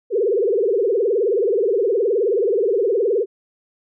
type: tone with vibrato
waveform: sine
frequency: 430 Hz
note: A4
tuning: 40 cents flat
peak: -15 dBFS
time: 0.1-3.26 s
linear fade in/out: 50 ms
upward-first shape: triangle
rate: 19 Hz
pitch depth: 290 cents each way
effects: none